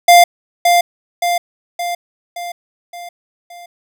square tone with echo, 698.5 Hz, F5, in tune, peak -4 dBFS, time 0.08-0.24 s, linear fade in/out 5 ms, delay 570 ms, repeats 6, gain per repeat -5 dB, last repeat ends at 3.66 s, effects none

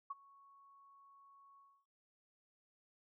sine tone with ADSR envelope, 1108.7 Hz, C#6, in tune, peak -38 dBFS, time 0.1-1.86 s, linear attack 8 ms, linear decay 27 ms, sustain -23 dB, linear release 280 ms, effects none

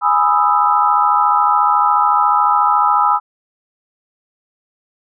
sine chord, E major seventh, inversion first, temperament equal, 830.6 / 987.8 / 1244.5 / 1318.5 Hz, G#5 / B5 / D#6 / E6, 0 / 0 / 0 / 0 cents, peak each -16 dBFS, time 0.01-3.2 s, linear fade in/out 50 ms, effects none

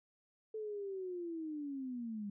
sine linear sweep, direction down, 440 to 198.8 Hz, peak -39 dBFS, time 0.54-2.3 s, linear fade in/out 5 ms, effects none

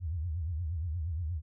sine tone with vibrato, 82.41 Hz, E2, in tune, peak -31 dBFS, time 0-1.42 s, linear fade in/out 50 ms, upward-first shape triangle, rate 8.5 Hz, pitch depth 220 cents each way, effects none

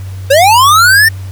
square linear sweep, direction up, 518 to 1831 Hz, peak -4 dBFS, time 0.3-1.09 s, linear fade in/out 10 ms, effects added 95 Hz sine -20 dBFS peak until 1.31 s + pink hiss -38 dBFS RMS until 1.31 s

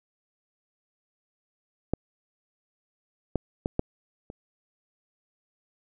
clicks, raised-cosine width 2 ms, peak -11 / -11 / -13 / -10 / -26 dBFS, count 5, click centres 1.936 / 3.357 / 3.659 / 3.794 / 4.301 s, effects none

